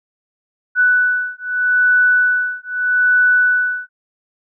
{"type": "beating tone pair", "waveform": "sine", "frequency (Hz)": [1487, 1487.8], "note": ["F#6", "F#6"], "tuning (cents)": [8, 9], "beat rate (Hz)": 0.8, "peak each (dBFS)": -15, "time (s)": [0.75, 3.89], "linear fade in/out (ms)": 50, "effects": []}